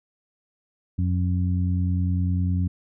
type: harmonic tone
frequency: 89.9 Hz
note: F#2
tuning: 49 cents flat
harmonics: 1 / 2 / 3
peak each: -21 / -27 / -33 dBFS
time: 0.98-2.68 s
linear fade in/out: 10 ms
effects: none